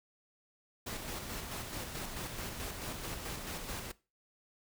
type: noise with tremolo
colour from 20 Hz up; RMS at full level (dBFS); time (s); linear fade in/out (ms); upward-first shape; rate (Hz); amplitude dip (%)
pink; -40; 0.86-3.92; 10; square; 4.6; 35
effects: noise-tail reverb RT60 0.3 s tail -20 dB re dry